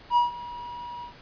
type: tone with ADSR envelope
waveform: triangle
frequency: 963 Hz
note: B5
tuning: 44 cents flat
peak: -14 dBFS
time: 0.1-1.14 s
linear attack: 65 ms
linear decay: 140 ms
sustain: -19 dB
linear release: 110 ms
effects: pink hiss -49 dBFS RMS until 1.21 s + resampled to 11025 Hz